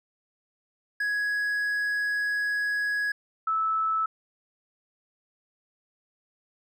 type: tone pair in turn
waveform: triangle / sine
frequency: 1669 / 1308.3 Hz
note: G#6 / E6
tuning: +8 / -13 cents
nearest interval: major third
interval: 421 cents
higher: first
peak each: -23 dBFS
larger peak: neither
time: 1-3.12 / 3.47-4.06 s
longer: first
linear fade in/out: 5 ms
effects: none